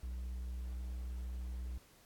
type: tone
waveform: triangle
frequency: 61.74 Hz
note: B1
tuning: in tune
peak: -37 dBFS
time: 0.03-1.78 s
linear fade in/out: 5 ms
effects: pink hiss -64 dBFS RMS until 2.05 s + AAC 64 kbps